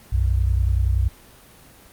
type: tone pair together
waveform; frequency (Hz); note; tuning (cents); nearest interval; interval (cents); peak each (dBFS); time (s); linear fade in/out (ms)
sine; 61.28 / 91.9; B1 / F#2; -13 / -11; perfect fifth; 702; -18 / -21; 0.12-1.09; 10
effects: pink hiss -48 dBFS RMS until 1.92 s + Opus 24 kbps